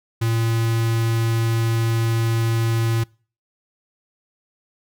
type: tone with notch filter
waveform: square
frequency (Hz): 114.2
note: A#2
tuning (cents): -35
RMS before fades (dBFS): -20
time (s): 0.21-3.04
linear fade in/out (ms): 10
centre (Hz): 630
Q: 1.5
effects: noise-tail reverb RT60 0.4 s tail -25 dB re dry